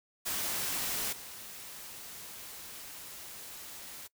white noise with level steps, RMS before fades -34 / -46 dBFS, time 0.25-4.08 s, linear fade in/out 20 ms, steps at 1.12 s, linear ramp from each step 10 ms, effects noise-tail reverb RT60 0.1 s tail -22 dB re dry

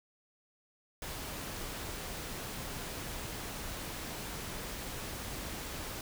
pink noise, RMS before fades -41 dBFS, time 1.02-6.01 s, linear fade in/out 2 ms, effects none

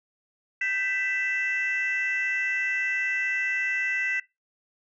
sine tone cluster, 1557 / 1986 / 2653 Hz, G6 / B6 / E7, -12 / +9 / +10 cents, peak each -31 / -25 / -31 dBFS, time 0.61-4.2 s, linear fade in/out 5 ms, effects noise-tail reverb RT60 0.2 s tail -20 dB re dry + tanh soft clip ceiling -18 dBFS

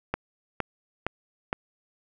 click train, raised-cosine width 0.5 ms, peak -11 dBFS, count 4, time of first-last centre 0.14-1.529 s, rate 2.16 Hz, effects none

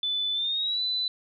sine tone with pitch glide, 3499 to 3996 Hz, A7 to B7, -10 to +20 cents, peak -25 dBFS, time 0.03-1.08 s, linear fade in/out 2 ms, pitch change +230 cents, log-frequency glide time 0.33-0.82 s, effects none

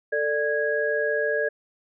sine tone cluster, 444.7 / 591 / 1653 Hz, A4 / D5 / G#6, +18 / +11 / -9 cents, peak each -26 dBFS, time 0.12-1.49 s, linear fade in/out 10 ms, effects none

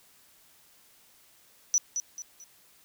sine tone with echo, 5920 Hz, F#8, in tune, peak -18 dBFS, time 1.74-1.78 s, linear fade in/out 0 ms, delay 220 ms, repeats 3, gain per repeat -9 dB, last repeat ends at 2.44 s, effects tanh soft clip ceiling -18 dBFS + white hiss -60 dBFS RMS until 2.84 s

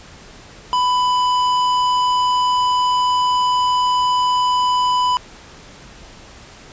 sine tone with tanh clipping, 996 Hz, B5, 14 cents sharp, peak -16 dBFS, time 0.73-5.17 s, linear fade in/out 0 ms, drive 14 dB, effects pink hiss -41 dBFS RMS until 6.72 s + resampled to 16000 Hz

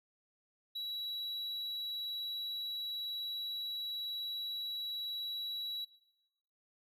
triangle tone, 3907 Hz, B7, 19 cents flat, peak -36 dBFS, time 0.75-5.85 s, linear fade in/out 10 ms, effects noise-tail reverb RT60 0.9 s tail -17 dB re dry

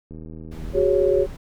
click train, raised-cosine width 3 ms, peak -26 dBFS, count 58, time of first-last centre 0.11-0.828 s, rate 79.4 Hz
brown noise, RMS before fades -33 dBFS, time 0.51-1.37 s, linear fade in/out 10 ms
sine chord, F# suspended second, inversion none, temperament equal with one note detuned, 370 / 408.2 / 554.4 Hz, F#4 / G#4 / C#5, 0 / -30 / 0 cents, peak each -20 dBFS, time 0.73-1.27 s, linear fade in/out 50 ms
effects none

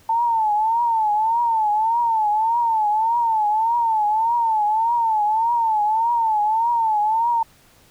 sine tone with vibrato, 891 Hz, A5, 22 cents sharp, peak -16 dBFS, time 0.09-7.43 s, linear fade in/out 5 ms, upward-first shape triangle, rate 1.7 Hz, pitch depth 130 cents each way, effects pink hiss -53 dBFS RMS until 7.9 s

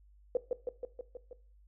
sine tone with echo, 493.9 Hz, B4, in tune, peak -25 dBFS, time 0.35-0.37 s, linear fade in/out 2 ms, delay 160 ms, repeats 6, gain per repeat -3 dB, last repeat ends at 1.33 s, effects noise-tail reverb RT60 0.4 s tail -17 dB re dry + added 50 Hz sine -58 dBFS peak until 1.67 s

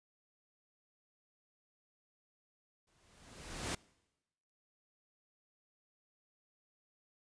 pink noise with exponential growth, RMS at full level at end -36 dBFS, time 2.87-3.75 s, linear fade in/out 5 ms, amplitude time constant 190 ms, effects noise-tail reverb RT60 1.0 s tail -24 dB re dry + resampled to 22050 Hz

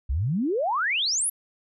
sine exponential sweep, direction up, 58.27 to 11760 Hz, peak -22 dBFS, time 0.09-1.3 s, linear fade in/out 10 ms, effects none

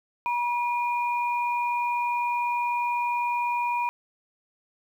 sine tone pair together, 963 / 2427 Hz, B5 / D#7, -44 / -44 cents, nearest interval octave + major third, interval 1600 cents, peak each -24 / -32 dBFS, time 0.26-3.89 s, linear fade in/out 0 ms, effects 9-bit

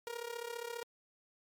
sawtooth tone with amplitude modulation, 471.1 Hz, A#4, 18 cents sharp, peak -33 dBFS, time 0.07-0.83 s, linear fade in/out 0 ms, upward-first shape sine, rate 34.9 Hz, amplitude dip 80%, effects MP3 96 kbps

